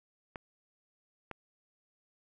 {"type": "clicks", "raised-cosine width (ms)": 0.5, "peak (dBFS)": -25, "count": 2, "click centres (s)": [0.358, 1.313], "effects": []}